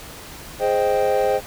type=chord; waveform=triangle; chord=Ab major seventh; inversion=none; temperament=equal; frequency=415.3 / 523.3 / 622.3 / 784 Hz; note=Ab4 / C5 / Eb5 / G5; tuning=0 / 0 / 0 / 0 cents; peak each=-21 / -18 / -22 / -21 dBFS; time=0.59-1.41 s; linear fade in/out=50 ms; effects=pink hiss -38 dBFS RMS until 1.46 s